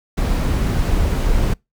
brown noise, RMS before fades -17 dBFS, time 0.17-1.54 s, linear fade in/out 10 ms, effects noise-tail reverb RT60 0.2 s tail -26 dB re dry

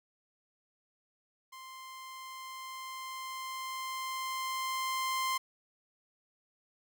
sawtooth tone with level ramp, 1046.5 Hz, C6, in tune, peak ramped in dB -43 to -26 dBFS, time 1.52-5.38 s, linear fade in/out 10 ms, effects none

